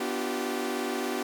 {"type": "chord", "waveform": "sawtooth", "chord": "G dominant seventh", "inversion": "first", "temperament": "equal with one note detuned", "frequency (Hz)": [246.9, 293.7, 349.2, 385.7], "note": ["B3", "D4", "F4", "G4"], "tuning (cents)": [0, 0, 0, -28], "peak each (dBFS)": [-30, -32, -32, -29], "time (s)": [0, 1.23], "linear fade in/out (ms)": 5, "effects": ["10-bit"]}